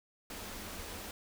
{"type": "band-stop noise", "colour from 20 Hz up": "pink", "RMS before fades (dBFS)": -44, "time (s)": [0.3, 1.11], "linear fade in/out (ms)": 2, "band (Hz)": [100, 180], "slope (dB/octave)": 96, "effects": []}